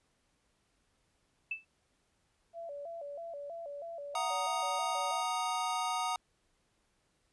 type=tone with exponential decay; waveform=sine; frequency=2637 Hz; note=E7; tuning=in tune; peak=-30 dBFS; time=1.51-1.65 s; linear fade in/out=5 ms; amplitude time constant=30 ms
type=tone with vibrato; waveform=sine; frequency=621 Hz; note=D#5; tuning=3 cents flat; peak=-40 dBFS; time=2.53-5.24 s; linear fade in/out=50 ms; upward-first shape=square; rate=3.1 Hz; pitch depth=140 cents each way
type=chord; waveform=square; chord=D# minor; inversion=first; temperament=equal; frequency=740 / 932.3 / 1244.5 Hz; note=F#5 / A#5 / D#6; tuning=0 / 0 / 0 cents; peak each=-37 dBFS; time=4.15-6.16 s; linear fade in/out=2 ms
effects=pink hiss -75 dBFS RMS until 7.32 s + resampled to 24000 Hz